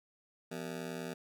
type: ring-modulated tone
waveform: 20% pulse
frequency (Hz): 210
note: G#3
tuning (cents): +19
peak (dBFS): -31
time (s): 0.51-1.14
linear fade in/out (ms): 10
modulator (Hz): 39.9
effects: none